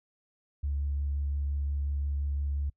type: tone with vibrato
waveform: sine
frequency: 71.1 Hz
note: C#2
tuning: 45 cents sharp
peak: -27 dBFS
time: 0.63-2.7 s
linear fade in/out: 10 ms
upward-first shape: sine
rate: 5.7 Hz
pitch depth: 11 cents each way
effects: noise-tail reverb RT60 0.1 s tail -25 dB re dry + tanh soft clip ceiling -23 dBFS